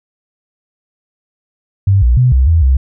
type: tone with pitch steps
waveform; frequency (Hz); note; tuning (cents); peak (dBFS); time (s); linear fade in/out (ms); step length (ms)
sine; 98 / 60.2 / 125.8 / 65 / 82 / 65.9; G2 / B1 / B2 / C2 / E2 / C2; 0 / -44 / +32 / -11 / -9 / +13; -6; 1.87-2.77; 5; 150
effects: none